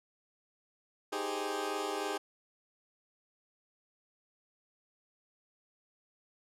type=chord; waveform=20% pulse; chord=Ab major seventh; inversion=second; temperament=equal; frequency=311.1 / 392 / 415.3 / 523.3 Hz; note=Eb4 / G4 / Ab4 / C5; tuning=0 / 0 / 0 / 0 cents; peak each=-36 / -33 / -33 / -38 dBFS; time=1.12-2.18 s; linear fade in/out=10 ms; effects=low-pass 11000 Hz 12 dB/octave